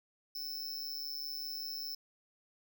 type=tone with amplitude modulation; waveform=square; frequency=5274 Hz; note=E8; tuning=in tune; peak=-35 dBFS; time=0.35-1.95 s; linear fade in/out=5 ms; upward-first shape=sine; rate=145 Hz; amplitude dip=90%; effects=none